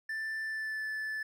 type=tone with pitch glide; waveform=triangle; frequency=1769 to 1744.6 Hz; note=A6 to A6; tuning=+9 to -15 cents; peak=-32 dBFS; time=0.09-1.23 s; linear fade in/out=5 ms; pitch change=-24 cents; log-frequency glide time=0.43-0.85 s; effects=none